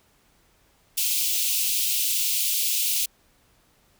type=high-pass noise; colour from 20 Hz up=white; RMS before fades=-24 dBFS; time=0.97-3.06 s; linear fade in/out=10 ms; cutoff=2500 Hz; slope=48 dB/octave; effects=pink hiss -62 dBFS RMS until 3.99 s